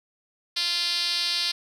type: tone with band-pass filter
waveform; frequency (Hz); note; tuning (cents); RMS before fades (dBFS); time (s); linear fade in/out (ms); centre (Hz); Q
5% pulse; 347.2; F4; -10; -26; 0.56-1.52; 10; 4600; 3.1
effects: none